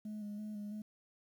sine tone with vibrato, 209.7 Hz, G#3, 17 cents sharp, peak -38 dBFS, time 0.05-0.82 s, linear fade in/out 5 ms, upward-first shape square, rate 3 Hz, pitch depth 25 cents each way, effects tanh soft clip ceiling -39 dBFS + 11-bit

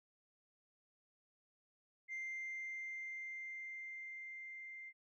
sine tone with level ramp, 2093 Hz, C7, in tune, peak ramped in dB -39 to -48 dBFS, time 2.08-4.93 s, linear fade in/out 50 ms, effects tanh soft clip ceiling -39 dBFS

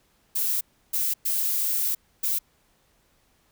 violet noise bursts at uneven times, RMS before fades -25 dBFS, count 4, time 0.35-0.61 / 0.93-1.14 / 1.25-1.95 / 2.23-2.39 s, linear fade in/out 10 ms, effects pink hiss -65 dBFS RMS until 3.51 s

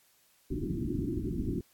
white low-pass noise, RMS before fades -33 dBFS, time 0.5-1.61 s, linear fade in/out 5 ms, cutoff 370 Hz, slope 96 dB/octave, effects white hiss -66 dBFS RMS until 1.73 s + AAC 64 kbps

